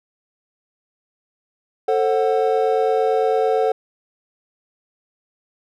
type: chord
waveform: triangle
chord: F# diminished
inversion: first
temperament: just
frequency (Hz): 444 / 532.8 / 740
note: A4 / C5 / F#5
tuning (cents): +16 / +31 / 0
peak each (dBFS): -16 / -20 / -19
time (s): 1.88-3.72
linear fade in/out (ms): 5
effects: none